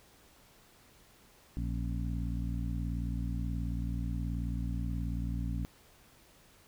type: harmonic tone with a mistuned harmonic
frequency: 58.6 Hz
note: A#1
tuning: 10 cents sharp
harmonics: 1 / 2 / 3 / 4 / 5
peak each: -34 / -38 / -40 / -44 / -44 dBFS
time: 1.57-5.65 s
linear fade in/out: 0 ms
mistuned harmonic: 5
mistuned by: -100 cents
effects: pink hiss -61 dBFS RMS until 6.67 s